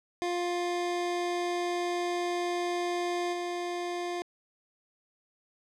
25% pulse tone with level steps, 351.2 Hz, F4, 10 cents sharp, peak -25 / -28 dBFS, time 0.22-4.22 s, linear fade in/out 0 ms, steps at 3.32 s, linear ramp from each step 20 ms, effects low-pass 7000 Hz 12 dB/octave

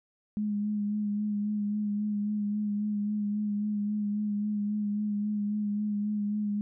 sine tone with vibrato, 208 Hz, G#3, 3 cents sharp, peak -27 dBFS, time 0.37-6.61 s, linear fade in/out 0 ms, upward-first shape sine, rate 3.7 Hz, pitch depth 26 cents each way, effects none

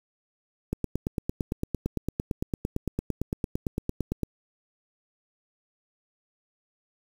click train, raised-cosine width 3 ms, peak -14 dBFS, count 32, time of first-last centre 0.73-4.233 s, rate 8.85 Hz, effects 7-bit

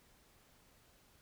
silence, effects pink hiss -67 dBFS RMS until 1.21 s

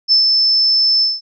sine tone with ADSR envelope, 5274 Hz, E8, in tune, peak -7 dBFS, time 0.08-1.21 s, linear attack 39 ms, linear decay 110 ms, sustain -3 dB, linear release 190 ms, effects none

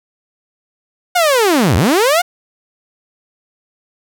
sawtooth linear two-way sweep, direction down then up, 736 to 72.6 to 736 Hz, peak -6 dBFS, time 1.15-2.22 s, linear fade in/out 10 ms, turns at 1.76 s, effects none

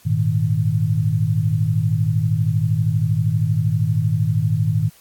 sine chord, Ab suspended second, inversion none, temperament equal with one note detuned, 103.83 / 116.54 / 156.28 Hz, Ab2 / Bb2 / Eb3, 0 / 0 / +8 cents, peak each -20 dBFS, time 0.05-4.9 s, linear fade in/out 20 ms, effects white hiss -51 dBFS RMS until 5 s + AAC 64 kbps

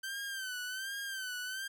sawtooth tone with vibrato, 1548 Hz, G6, 22 cents flat, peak -34 dBFS, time 0.03-1.68 s, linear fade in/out 10 ms, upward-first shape sine, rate 1.3 Hz, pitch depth 82 cents each way, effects none

